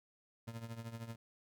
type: tone with tremolo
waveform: 30% pulse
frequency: 114.9 Hz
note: A#2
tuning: 25 cents flat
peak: -38 dBFS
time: 0.47-1.16 s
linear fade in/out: 10 ms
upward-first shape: triangle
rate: 13 Hz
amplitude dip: 80%
effects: none